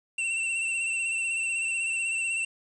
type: tone with vibrato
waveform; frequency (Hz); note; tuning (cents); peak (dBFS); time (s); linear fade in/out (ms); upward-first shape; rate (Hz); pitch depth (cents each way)
square; 2700; E7; +41; -27; 0.18-2.45; 5; sine; 16; 35
effects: resampled to 24000 Hz + 9-bit